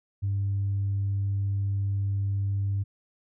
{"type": "tone", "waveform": "sine", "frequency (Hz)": 99.2, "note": "G2", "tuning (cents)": 21, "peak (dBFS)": -23, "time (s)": [0.22, 2.84], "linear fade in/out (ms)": 20, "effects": ["tanh soft clip ceiling -21 dBFS"]}